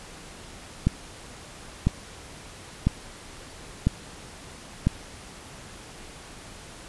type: click train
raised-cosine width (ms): 5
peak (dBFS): -7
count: 5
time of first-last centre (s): 0.87-4.87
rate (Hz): 1
effects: pink hiss -44 dBFS RMS until 6.88 s + resampled to 24000 Hz